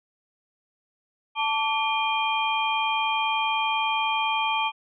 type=tone cluster; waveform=sine; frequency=882 / 1152 / 2417 / 3170 Hz; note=A5 / D6 / D7 / G7; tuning=+4 / -34 / +49 / +19 cents; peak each=-25 / -30 / -28 / -30 dBFS; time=1.35-4.72 s; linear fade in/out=50 ms; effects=none